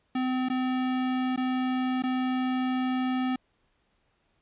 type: tone with dropouts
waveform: square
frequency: 256.2 Hz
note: C4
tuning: 36 cents flat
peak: -26 dBFS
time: 0.15-3.36 s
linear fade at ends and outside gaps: 5 ms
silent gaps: 0.487-0.499 / 1.362-1.375 / 2.023-2.036 s
effects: pink hiss -71 dBFS RMS until 4.41 s + resampled to 8000 Hz